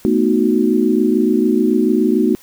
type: chord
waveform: sine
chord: B dominant seventh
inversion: third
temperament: equal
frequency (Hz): 220 / 246.9 / 311.1 / 370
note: A3 / B3 / D#4 / F#4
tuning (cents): 0 / 0 / 0 / 0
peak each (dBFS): -17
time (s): 0.05-2.35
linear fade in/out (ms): 0
effects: white hiss -46 dBFS RMS until 2.42 s